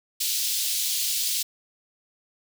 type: high-pass noise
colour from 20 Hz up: pink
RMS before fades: -26 dBFS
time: 0.2-1.43 s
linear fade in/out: 10 ms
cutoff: 3400 Hz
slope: 24 dB/octave
effects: none